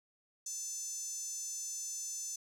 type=tone with high-pass filter; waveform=5% pulse; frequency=880 Hz; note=A5; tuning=in tune; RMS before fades=-41 dBFS; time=0.46-2.36 s; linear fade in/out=5 ms; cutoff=6400 Hz; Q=9.3; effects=none